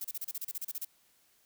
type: noise bursts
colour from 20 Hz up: violet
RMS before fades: -37 dBFS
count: 13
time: 0.01-0.849 s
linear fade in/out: 5 ms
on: 35 ms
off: 32 ms
effects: white hiss -68 dBFS RMS until 1.45 s